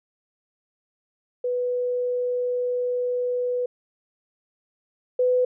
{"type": "tone pair in turn", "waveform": "sine", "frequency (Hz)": [493.9, 500.8], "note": ["B4", "B4"], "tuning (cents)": [0, 24], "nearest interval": "unison", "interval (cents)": 24, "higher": "second", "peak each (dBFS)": [-22, -17], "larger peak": "second", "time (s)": [[1.44, 3.66], [5.19, 5.45]], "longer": "first", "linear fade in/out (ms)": 5, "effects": []}